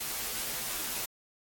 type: noise with comb filter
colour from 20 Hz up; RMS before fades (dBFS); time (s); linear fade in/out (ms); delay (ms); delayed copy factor
white; -35; 0-1.06; 10; 11; -0.7
effects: AAC 64 kbps